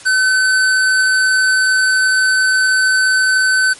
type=tone; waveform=square; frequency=1522 Hz; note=F#6; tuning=48 cents sharp; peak=-11 dBFS; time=0.05-3.74 s; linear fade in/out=20 ms; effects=white hiss -37 dBFS RMS until 3.79 s + MP3 48 kbps